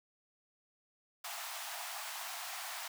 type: high-pass noise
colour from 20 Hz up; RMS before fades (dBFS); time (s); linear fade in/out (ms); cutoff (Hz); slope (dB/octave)
pink; -43; 1.24-2.88; 5; 650; 96
effects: none